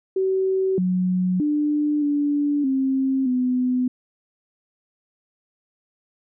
sine tone with pitch steps, 380.2 / 183 / 297.1 / 290.2 / 266.4 / 251.8 Hz, F#4 / F#3 / D4 / D4 / C4 / B3, +47 / -19 / +20 / -21 / +31 / +34 cents, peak -18 dBFS, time 0.16-3.88 s, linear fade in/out 5 ms, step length 620 ms, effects none

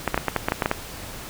clicks, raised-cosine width 0.5 ms, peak -5 dBFS, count 10, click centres 0.077 / 0.144 / 0.177 / 0.283 / 0.363 / 0.485 / 0.521 / 0.622 / 0.659 / 0.714 s, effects pink hiss -37 dBFS RMS until 1.29 s

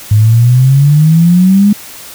sine exponential sweep, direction up, 103.83 to 209.1 Hz, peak -3 dBFS, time 0.11-1.73 s, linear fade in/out 5 ms, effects white hiss -30 dBFS RMS until 2.14 s

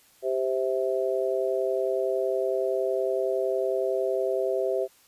harmonic tone, 130.81 Hz, C3, in tune, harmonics 3 / 4 / 5, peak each -27 / -28 / -29 dBFS, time 0.22-4.88 s, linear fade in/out 50 ms, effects white hiss -59 dBFS RMS until 5.07 s + resampled to 32000 Hz

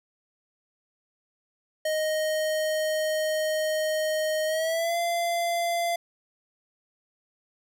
square tone with pitch glide, 622.3 to 686.5 Hz, D#5 to F5, 0 to -30 cents, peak -25 dBFS, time 1.85-5.96 s, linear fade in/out 5 ms, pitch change +170 cents, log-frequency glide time 4.46-4.97 s, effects none

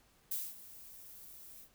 violet noise with ADSR envelope, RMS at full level -36 dBFS, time 0.31-1.69 s, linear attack 7 ms, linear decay 220 ms, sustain -17 dB, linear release 73 ms, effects pink hiss -68 dBFS RMS until 1.74 s

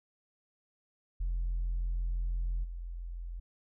sine tone with level steps, 43 Hz, F1, 26 cents flat, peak -28 / -37 dBFS, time 1.2-3.4 s, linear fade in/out 10 ms, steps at 2.63 s, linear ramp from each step 20 ms, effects tanh soft clip ceiling -27 dBFS

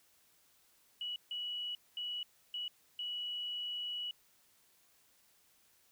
sine tone bursts at uneven times, 2935 Hz, F#7, 15 cents flat, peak -37 dBFS, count 5, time 1.01-1.16 / 1.31-1.75 / 1.97-2.23 / 2.54-2.68 / 2.99-4.11 s, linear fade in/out 2 ms, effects white hiss -69 dBFS RMS until 5.91 s

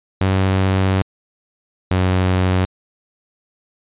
sawtooth tone pair in turn, 95.2 / 92.44 Hz, F#2 / F#2, +50 / -1 cents, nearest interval minor second, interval 51 cents, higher first, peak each -10 dBFS, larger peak neither, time 0.21-1.02 / 1.91-2.65 s, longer first, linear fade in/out 0 ms, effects resampled to 8000 Hz

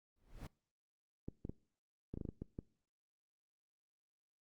brown noise with exponential growth, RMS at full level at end -41 dBFS, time 0.16-0.47 s, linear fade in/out 5 ms, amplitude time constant 66 ms
clicks, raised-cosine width 3 ms, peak -30 dBFS, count 10, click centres 1.285 / 1.451 / 1.495 / 2.14 / 2.174 / 2.212 / 2.252 / 2.289 / 2.42 / 2.589 s
effects noise-tail reverb RT60 0.5 s tail -24 dB re dry + Opus 48 kbps

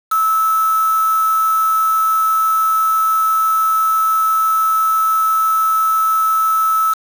sine tone with quantisation, 1307 Hz, E6, 15 cents flat, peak -12 dBFS, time 0.11-6.94 s, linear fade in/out 10 ms, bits 4, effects none

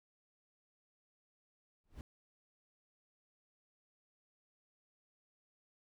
brown noise with exponential growth, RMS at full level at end -43 dBFS, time 1.84-2.01 s, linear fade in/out 1 ms, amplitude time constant 35 ms, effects none

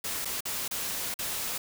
white noise with dropouts, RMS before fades -33 dBFS, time 0.04-1.58 s, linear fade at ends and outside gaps 5 ms, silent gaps 0.248-0.254 / 0.407-0.453 / 0.68-0.71 / 1.142-1.189 s, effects none

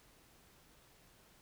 silence, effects pink hiss -65 dBFS RMS until 1.41 s

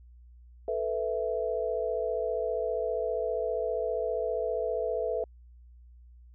sine chord, A suspended second, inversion none, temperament just, 440 / 495 / 660 Hz, A4 / B4 / E5, 0 / +4 / +2 cents, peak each -32 dBFS, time 0.68-5.24 s, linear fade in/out 2 ms, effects added 60 Hz sine -50 dBFS peak until 6.34 s

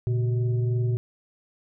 sine tone with frequency modulation, 117 Hz, A#2, 7 cents sharp, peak -21 dBFS, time 0.07-0.97 s, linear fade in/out 0 ms, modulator 257 Hz, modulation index 0.49, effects none

